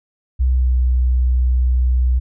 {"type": "tone with pitch glide", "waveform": "sine", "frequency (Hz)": [63.8, 62.49], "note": ["C2", "B1"], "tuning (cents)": [-43, 21], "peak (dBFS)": -12, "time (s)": [0.39, 2.2], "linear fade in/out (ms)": 20, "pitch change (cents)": -36, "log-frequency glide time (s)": [0.5, 0.74], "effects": []}